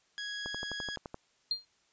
20% pulse tone, 1661.2 Hz, G#6, in tune, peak -32 dBFS, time 0.18-0.96 s, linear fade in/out 0 ms
click train, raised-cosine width 1 ms, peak -26 dBFS, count 9, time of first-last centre 0.46-1.144 s, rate 11.7 Hz
sine tone with exponential decay, 4200 Hz, C8, 6 cents sharp, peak -25 dBFS, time 1.51-1.65 s, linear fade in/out 2 ms, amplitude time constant 30 ms
effects white hiss -70 dBFS RMS until 1.92 s + resampled to 16000 Hz

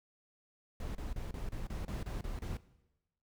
brown noise bursts, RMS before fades -39 dBFS, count 10, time 0.8-2.57 s, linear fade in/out 2 ms, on 150 ms, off 30 ms, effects noise-tail reverb RT60 1.0 s tail -18 dB re dry

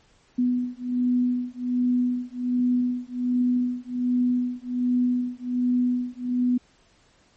sine beating tone pair, 246.9 / 248.2 Hz, B3 / B3, 0 / +9 cents, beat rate 1.3 Hz, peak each -24 dBFS, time 0.38-6.58 s, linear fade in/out 10 ms, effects pink hiss -60 dBFS RMS until 7.36 s + MP3 32 kbps

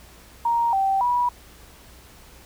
sine tone with pitch steps, 936 / 777 / 974 Hz, A#5 / G5 / B5, +7 / -16 / -24 cents, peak -18 dBFS, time 0.45-1.29 s, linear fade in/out 5 ms, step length 280 ms, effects added 60 Hz sine -51 dBFS peak until 2.45 s + pink hiss -49 dBFS RMS until 2.45 s

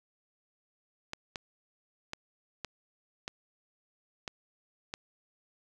clicks, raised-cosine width 0.2 ms, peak -19 dBFS, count 7, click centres 1.134 / 1.358 / 2.134 / 2.647 / 3.279 / 4.278 / 4.939 s, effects none

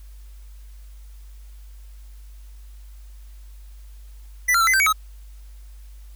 square tone with pitch steps, 1982 / 1377 / 1333 / 2041 / 1557 / 2256 / 1276 Hz, B6 / F6 / E6 / C7 / G6 / C#7 / D#6, +6 / -25 / +19 / -44 / -12 / +30 / +43 cents, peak -16 dBFS, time 4.48-4.928 s, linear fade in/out 10 ms, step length 64 ms, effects added 50 Hz sine -39 dBFS peak until 6.15 s + white hiss -58 dBFS RMS until 6.15 s

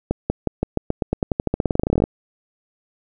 accelerating click train, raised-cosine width 2 ms, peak -5 dBFS, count 27, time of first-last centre 0.11-2.039 s, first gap 190 ms, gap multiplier 0.91, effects none

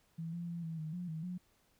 sine tone with pitch steps, 164.3 / 171.7 / 170.2 / 162.8 / 156.2 / 177.8 / 159.1 / 180 Hz, E3 / F3 / F3 / E3 / D#3 / F3 / D#3 / F#3, -5 / -29 / -44 / -21 / +7 / +31 / +39 / -47 cents, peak -38 dBFS, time 0.18-1.38 s, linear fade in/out 10 ms, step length 150 ms, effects pink hiss -72 dBFS RMS until 1.79 s

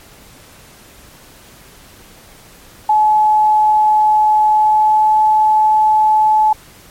sine tone with pitch glide, 855 to 860.9 Hz, A5 to A5, -50 to -38 cents, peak -8 dBFS, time 2.89-6.53 s, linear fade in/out 5 ms, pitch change +12 cents, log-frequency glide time 4.46-5.17 s, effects pink hiss -42 dBFS RMS until 6.9 s + MP3 64 kbps

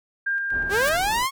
sine tone with tremolo, 1600 Hz, G6, 35 cents sharp, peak -21 dBFS, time 0.26-0.97 s, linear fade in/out 10 ms, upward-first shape square, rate 4.1 Hz, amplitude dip 30%
pink low-pass noise, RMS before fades -36 dBFS, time 0.5-1.27 s, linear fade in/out 50 ms, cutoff 1000 Hz, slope 12 dB/octave
white noise with exponential growth, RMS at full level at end -28 dBFS, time 0.66-0.89 s, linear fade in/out 1 ms, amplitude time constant 48 ms
sawtooth linear sweep, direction up, 360 to 1108.7 Hz, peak -17 dBFS, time 0.69-1.31 s, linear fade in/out 50 ms
effects none

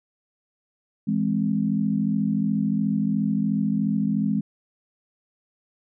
sine chord, E augmented, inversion none, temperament equal, 164.81 / 207.7 / 261.6 Hz, E3 / G#3 / B#3, 0 / 0 / 0 cents, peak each -27 / -22 / -27 dBFS, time 1.07-4.41 s, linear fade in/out 10 ms, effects none

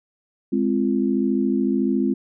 sine chord, F minor, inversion first, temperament equal with one note detuned, 207.7 / 261.6 / 343.2 Hz, Ab3 / C4 / F4, 0 / 0 / -30 cents, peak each -22 / -21 / -24 dBFS, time 0.52-2.14 s, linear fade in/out 10 ms, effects none

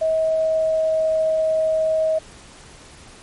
sine tone with pitch glide, 639 to 634.6 Hz, D#5 to D#5, +46 to +34 cents, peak -16 dBFS, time 0.01-2.19 s, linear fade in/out 10 ms, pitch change -12 cents, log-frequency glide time 0.14-1.29 s, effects pink hiss -44 dBFS RMS until 3.22 s + MP3 48 kbps

